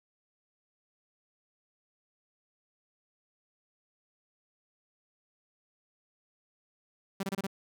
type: tone bursts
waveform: sawtooth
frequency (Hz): 194.7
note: G3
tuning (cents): -12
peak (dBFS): -27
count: 5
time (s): 7.2-7.468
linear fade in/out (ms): 5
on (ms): 32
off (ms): 27
effects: none